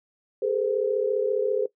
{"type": "tone cluster", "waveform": "sine", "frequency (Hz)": [409.7, 444.4, 510], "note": ["G#4", "A4", "C5"], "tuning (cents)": [-24, 17, -44], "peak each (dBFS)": -26, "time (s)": [0.42, 1.66], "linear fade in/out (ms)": 5, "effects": ["noise-tail reverb RT60 0.1 s tail -18 dB re dry"]}